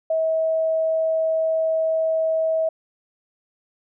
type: tone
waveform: sine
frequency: 643 Hz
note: E5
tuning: 43 cents flat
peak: -18 dBFS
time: 0.1-2.69 s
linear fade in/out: 5 ms
effects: none